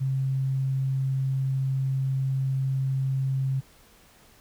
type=tone; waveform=sine; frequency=133.7 Hz; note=C3; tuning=38 cents sharp; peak=-23 dBFS; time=0-3.61 s; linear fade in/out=20 ms; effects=pink hiss -56 dBFS RMS until 4.4 s